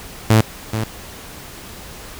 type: tone with echo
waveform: sawtooth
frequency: 110 Hz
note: A2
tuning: in tune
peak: -5 dBFS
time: 0.3-0.41 s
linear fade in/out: 5 ms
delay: 430 ms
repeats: 1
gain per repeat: -10 dB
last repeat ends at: 0.84 s
effects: pink hiss -36 dBFS RMS until 2.19 s